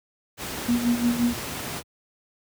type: noise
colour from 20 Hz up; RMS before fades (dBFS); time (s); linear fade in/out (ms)
pink; -32; 0.37-1.83; 50
type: tone with tremolo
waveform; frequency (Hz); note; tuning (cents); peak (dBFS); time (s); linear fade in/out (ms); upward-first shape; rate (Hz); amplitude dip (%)
sine; 239.1; A#3; +44; -17; 0.68-1.34; 10; sine; 5.7; 75
effects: high-pass 80 Hz 12 dB/octave